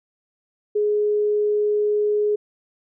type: tone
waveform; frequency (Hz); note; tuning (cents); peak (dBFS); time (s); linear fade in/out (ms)
sine; 418.3; G#4; +12; -17; 0.75-2.36; 10
effects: none